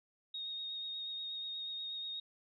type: tone with vibrato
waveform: sine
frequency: 3729 Hz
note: A#7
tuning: in tune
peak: -39 dBFS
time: 0.34-2.2 s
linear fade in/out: 5 ms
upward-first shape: sine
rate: 8.3 Hz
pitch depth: 16 cents each way
effects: none